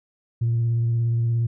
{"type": "tone with vibrato", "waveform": "sine", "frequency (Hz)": 116.54, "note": "A#2", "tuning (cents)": 0, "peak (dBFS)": -17, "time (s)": [0.41, 1.47], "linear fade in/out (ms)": 10, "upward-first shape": "triangle", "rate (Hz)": 17, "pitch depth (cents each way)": 24, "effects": ["tanh soft clip ceiling -16 dBFS"]}